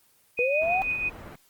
sine tone with tremolo, 2490 Hz, D#7, 1 cent sharp, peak -23 dBFS, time 0.37-1.1 s, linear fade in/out 20 ms, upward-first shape triangle, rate 6.1 Hz, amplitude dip 55%
sine linear sweep, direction up, 473 to 777 Hz, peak -23 dBFS, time 0.39-0.82 s, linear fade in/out 0 ms
pink low-pass noise, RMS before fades -43 dBFS, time 0.61-1.36 s, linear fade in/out 10 ms, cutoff 1800 Hz, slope 12 dB/octave
effects white hiss -62 dBFS RMS until 1.49 s + Opus 24 kbps

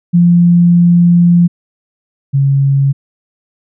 sine tone pair in turn, 173.4 / 138.07 Hz, F3 / C#3, -12 / -7 cents, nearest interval major third, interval 395 cents, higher first, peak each -4 / -7 dBFS, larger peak first, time 0.13-1.48 / 2.33-2.93 s, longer first, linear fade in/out 20 ms, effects none

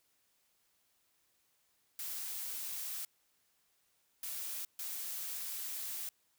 blue noise bursts at uneven times, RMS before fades -41 dBFS, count 3, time 1.99-3.05 / 4.23-4.65 / 4.79-6.09 s, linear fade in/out 2 ms, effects white hiss -75 dBFS RMS until 6.38 s

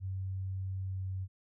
sine tone with pitch glide, 95 to 94.45 Hz, F#2 to F#2, +46 to +36 cents, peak -34 dBFS, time 0-1.28 s, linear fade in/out 50 ms, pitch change -10 cents, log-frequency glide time 0.85-1.01 s, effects none

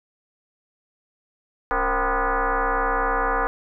sine tone with frequency modulation, 215.9 Hz, A3, 33 cents flat, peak -19 dBFS, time 1.71-3.47 s, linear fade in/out 0 ms, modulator 248 Hz, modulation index 5.6, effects none

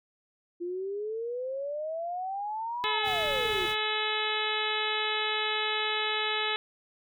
sine exponential two-way sweep, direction up then down, 343.1 to 1017 to 343.1 Hz, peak -31 dBFS, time 0.6-3.67 s, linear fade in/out 20 ms, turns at 2.89 s
harmonic tone, 429.4 Hz, A4, 42 cents flat, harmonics 1 / 2 / 3 / 4 / 5 / 6 / 7 / 8 / 9, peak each -36 / -36 / -36 / -36 / -36 / -36 / -36 / -36 / -36 dBFS, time 2.84-6.56 s, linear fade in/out 0 ms
pink noise, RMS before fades -43 dBFS, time 3.03-3.76 s, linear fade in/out 50 ms
effects none

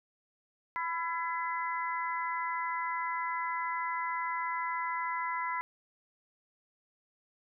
harmonic tone with a mistuned harmonic, 336.7 Hz, E4, 37 cents sharp, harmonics 3 / 4 / 5 / 6, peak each -33 / -40 / -44 / -38 dBFS, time 0.76-5.61 s, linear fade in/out 0 ms, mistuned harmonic 3, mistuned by -21 cents, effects none

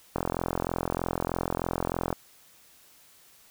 click train, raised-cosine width 1 ms, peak -13 dBFS, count 86, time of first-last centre 0.16-2.128 s, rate 43.2 Hz, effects white hiss -57 dBFS RMS until 3.5 s

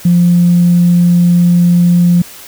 sine tone, 174.61 Hz, F3, in tune, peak -4 dBFS, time 0.05-2.22 s, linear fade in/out 5 ms, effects tanh soft clip ceiling 0 dBFS + white hiss -33 dBFS RMS until 2.47 s

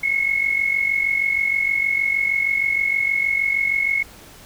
sine tone with amplitude modulation, 2182 Hz, C#7, 28 cents flat, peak -14 dBFS, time 0.03-4.03 s, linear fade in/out 10 ms, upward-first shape sine, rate 46.4 Hz, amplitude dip 70%, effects pink hiss -44 dBFS RMS until 4.45 s

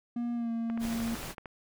triangle tone with pitch glide, 238.1 to 229.9 Hz, A#3 to A#3, +37 to -24 cents, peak -28 dBFS, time 0.16-1.15 s, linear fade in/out 5 ms, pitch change -61 cents, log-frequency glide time 0.34-0.51 s
click train, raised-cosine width 0.5 ms, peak -26 dBFS, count 11, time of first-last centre 0.7-1.458 s, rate 13.2 Hz
pink noise, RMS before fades -40 dBFS, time 0.79-1.35 s, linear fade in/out 50 ms
effects none

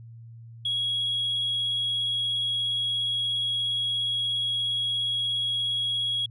sine tone with vibrato, 3318 Hz, G#7, 2 cents flat, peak -23 dBFS, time 0.65-6.26 s, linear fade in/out 5 ms, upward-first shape triangle, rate 17 Hz, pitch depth 9 cents each way, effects tanh soft clip ceiling -21 dBFS + added 115 Hz sine -42 dBFS peak until 6.3 s

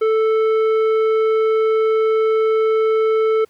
triangle tone with tanh clipping, 440 Hz, A4, in tune, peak -15 dBFS, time 0.01-3.45 s, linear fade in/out 10 ms, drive 14 dB, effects pink hiss -58 dBFS RMS until 3.49 s + high-pass 80 Hz 12 dB/octave

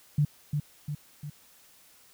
sine tone with echo, 147.1 Hz, D3, 3 cents sharp, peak -20 dBFS, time 0.18-0.25 s, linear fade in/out 5 ms, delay 350 ms, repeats 3, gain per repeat -5 dB, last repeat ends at 1.3 s, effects white hiss -58 dBFS RMS until 2.13 s

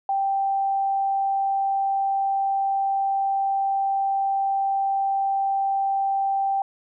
sine tone, 784 Hz, G5, in tune, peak -20 dBFS, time 0.09-6.62 s, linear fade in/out 2 ms, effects none

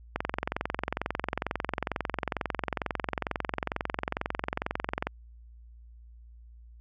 click train, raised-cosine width 0.5 ms, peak -13 dBFS, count 110, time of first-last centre 0.16-5.07 s, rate 22.2 Hz, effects added 58 Hz sine -48 dBFS peak until 6.8 s

